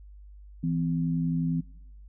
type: tone pair together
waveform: sine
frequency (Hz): 164.81 / 256.1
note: E3 / C4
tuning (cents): 0 / -37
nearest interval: minor sixth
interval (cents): 763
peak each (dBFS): -26 / -30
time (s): 0.63-1.61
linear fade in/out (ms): 10
effects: noise-tail reverb RT60 0.7 s tail -18 dB re dry + added 50 Hz sine -45 dBFS peak until 2.08 s